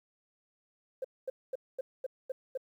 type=tone bursts; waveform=sine; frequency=523.3 Hz; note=C5; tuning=in tune; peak=-31 dBFS; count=7; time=1.02-2.575 s; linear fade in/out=5 ms; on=25 ms; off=230 ms; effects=tanh soft clip ceiling -28 dBFS + 11-bit